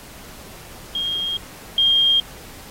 sine tone pair in turn, 3236 / 3217 Hz, G#7 / G7, -46 / +44 cents, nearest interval unison, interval 10 cents, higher first, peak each -21 / -13 dBFS, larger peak second, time 0.95-1.37 / 1.78-2.2 s, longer neither, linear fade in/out 2 ms, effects pink hiss -41 dBFS RMS until 2.7 s + AAC 48 kbps

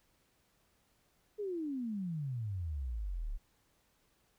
sine exponential sweep, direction down, 431.3 to 32.7 Hz, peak -35 dBFS, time 1.38-3.38 s, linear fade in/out 20 ms, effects pink hiss -73 dBFS RMS until 4.38 s

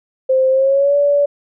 sine tone with pitch glide, 523.3 to 574 Hz, C5 to D5, 0 to -40 cents, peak -10 dBFS, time 0.29-1.26 s, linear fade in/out 10 ms, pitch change +160 cents, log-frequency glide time 0.5-0.96 s, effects none

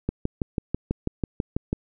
click train, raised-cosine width 3 ms, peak -11 dBFS, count 11, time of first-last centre 0.09-1.729 s, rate 6.1 Hz, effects none

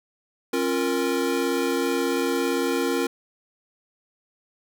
square chord, Bb minor, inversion first, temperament equal with one note detuned, 271.2 / 349.2 / 466.2 Hz, Db4 / F4 / Bb4, -38 / 0 / 0 cents, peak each -27 dBFS, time 0.53-3.07 s, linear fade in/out 5 ms, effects none

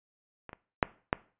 clicks, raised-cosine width 0.5 ms, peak -27 / -27 / -6 / -9 dBFS, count 4, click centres 0.493 / 0.531 / 0.828 / 1.129 s, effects noise-tail reverb RT60 0.4 s tail -20 dB re dry + resampled to 8000 Hz

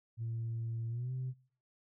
sine tone with pitch glide, 114.7 to 128.75 Hz, A#2 to C3, -28 to -28 cents, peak -34 dBFS, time 0.17-1.34 s, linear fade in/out 50 ms, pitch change +200 cents, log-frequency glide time 0.89-1.12 s, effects noise-tail reverb RT60 0.5 s tail -22 dB re dry + tanh soft clip ceiling -32 dBFS

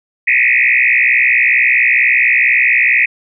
sine tone with frequency modulation, 2217 Hz, C#7, in tune, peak -8 dBFS, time 0.27-3.06 s, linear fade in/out 10 ms, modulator 62.2 Hz, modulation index 5.4, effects none

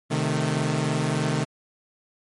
sawtooth chord, A diminished, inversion first, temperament equal with one note detuned, 130.81 / 154.13 / 220 Hz, C3 / Eb3 / A3, 0 / -16 / 0 cents, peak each -23 / -21 / -25 dBFS, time 0.1-1.45 s, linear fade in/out 20 ms, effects MP3 48 kbps

